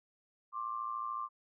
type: tone pair together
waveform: sine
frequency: 1061.1 / 1174.7 Hz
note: C6 / D6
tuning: +24 / 0 cents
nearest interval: major second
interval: 176 cents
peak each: -39 / -38 dBFS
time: 0.52-1.29 s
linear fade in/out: 50 ms
effects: none